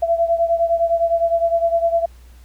sine beating tone pair, 670 / 679.8 Hz, E5 / F5, +28 / -47 cents, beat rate 9.8 Hz, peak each -16 / -20 dBFS, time 0.02-2.06 s, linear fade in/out 10 ms, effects added 60 Hz sine -41 dBFS peak until 2.44 s + pink hiss -54 dBFS RMS until 2.44 s

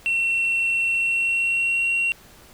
sine tone with pitch glide, 2714 to 2742 Hz, E7 to F7, +50 to -32 cents, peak -17 dBFS, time 0.06-2.12 s, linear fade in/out 0 ms, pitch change +18 cents, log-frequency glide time 0.89-1.91 s, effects tanh soft clip ceiling -17 dBFS + pink hiss -49 dBFS RMS until 2.53 s

